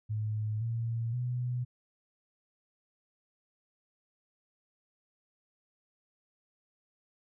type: tone with pitch steps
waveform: sine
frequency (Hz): 107.6 / 115.32 / 123.6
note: A2 / A#2 / B2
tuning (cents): -38 / -18 / +2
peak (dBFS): -30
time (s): 0.09-1.65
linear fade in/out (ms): 20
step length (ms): 520
effects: none